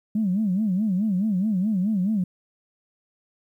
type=tone with vibrato; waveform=sine; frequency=199.7 Hz; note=G3; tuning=32 cents sharp; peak=-19 dBFS; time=0.15-2.24 s; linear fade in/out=5 ms; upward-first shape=sine; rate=4.7 Hz; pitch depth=190 cents each way; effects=tanh soft clip ceiling -15 dBFS + 10-bit